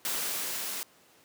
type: noise with level ramp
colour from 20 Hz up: white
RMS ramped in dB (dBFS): -31 to -36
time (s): 0.05-0.83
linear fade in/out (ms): 0
effects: pink hiss -60 dBFS RMS until 1.24 s + high-pass 200 Hz 12 dB/octave